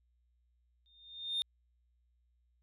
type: tone with exponential growth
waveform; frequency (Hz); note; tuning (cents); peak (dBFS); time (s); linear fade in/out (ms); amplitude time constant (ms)
sine; 3642; A#7; -41; -27; 0.86-1.42; 0; 120
effects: tanh soft clip ceiling -29 dBFS + added 60 Hz sine -70 dBFS peak until 2.62 s